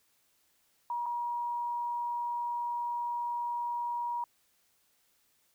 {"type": "tone with dropouts", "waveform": "sine", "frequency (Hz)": 955, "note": "A#5", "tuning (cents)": 42, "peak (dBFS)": -31, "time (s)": [0.9, 4.24], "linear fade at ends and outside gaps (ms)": 2, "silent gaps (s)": [1.059, 1.063], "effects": ["white hiss -71 dBFS RMS until 5.54 s"]}